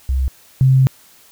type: tone pair in turn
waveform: sine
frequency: 65.6 / 131.92 Hz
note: C2 / C3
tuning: +5 / +15 cents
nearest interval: octave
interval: 1210 cents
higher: second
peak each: -14 / -8 dBFS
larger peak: second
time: 0.09-0.28 / 0.61-0.87 s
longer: second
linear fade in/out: 0 ms
effects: white hiss -48 dBFS RMS until 1.31 s